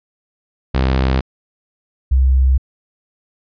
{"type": "tone pair in turn", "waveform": ["sawtooth", "sine"], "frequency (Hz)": [65.41, 65.41], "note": ["C2", "C2"], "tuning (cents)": [0, 0], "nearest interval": "unison", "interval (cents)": 0, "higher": "neither", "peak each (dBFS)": -9, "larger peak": "neither", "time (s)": [[0.74, 1.21], [2.11, 2.58]], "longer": "neither", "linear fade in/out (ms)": 10, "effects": ["resampled to 11025 Hz"]}